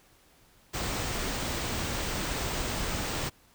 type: band-stop noise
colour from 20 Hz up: pink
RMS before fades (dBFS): -32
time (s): 0.73-3.3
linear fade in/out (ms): 20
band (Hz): 9300 to 14000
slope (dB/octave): 96
effects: pink hiss -61 dBFS RMS until 3.54 s